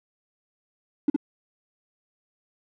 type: tone with echo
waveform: triangle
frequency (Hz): 290.7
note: D4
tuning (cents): -18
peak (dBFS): -12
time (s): 1.08-1.1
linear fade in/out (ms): 5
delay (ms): 63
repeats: 1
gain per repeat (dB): -4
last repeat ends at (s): 1.163
effects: tanh soft clip ceiling -14 dBFS